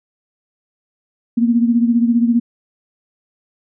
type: beating tone pair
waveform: sine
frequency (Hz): 233.1 / 248.1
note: A#3 / B3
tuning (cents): 0 / +8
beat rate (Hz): 15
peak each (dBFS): -12 / -18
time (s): 1.37-2.4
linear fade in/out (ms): 10
effects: none

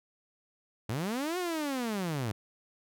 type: linear two-way sweep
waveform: sawtooth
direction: up then down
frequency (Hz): 99 to 370 to 99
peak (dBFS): -27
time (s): 0.89-2.32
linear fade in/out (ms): 5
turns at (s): 1.38
effects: none

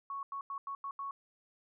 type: tone bursts at uneven times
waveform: sine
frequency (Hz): 1108.7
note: C#6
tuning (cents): 0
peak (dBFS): -37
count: 6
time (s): 0.1-0.23 / 0.32-0.41 / 0.5-0.58 / 0.67-0.75 / 0.84-0.91 / 0.99-1.11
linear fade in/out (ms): 2
effects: none

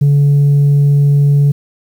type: tone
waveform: sine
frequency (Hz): 143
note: D3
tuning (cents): -46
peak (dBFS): -4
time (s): 0.01-1.52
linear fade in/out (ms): 10
effects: tanh soft clip ceiling -5 dBFS + 7-bit

